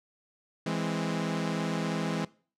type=chord; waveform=sawtooth; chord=E augmented; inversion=none; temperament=equal; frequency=164.81 / 207.7 / 261.6 Hz; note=E3 / G#3 / B#3; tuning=0 / 0 / 0 cents; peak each=-28 / -29 / -32 dBFS; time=0.66-2.25 s; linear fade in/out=5 ms; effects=noise-tail reverb RT60 0.4 s tail -21 dB re dry + low-pass 7000 Hz 12 dB/octave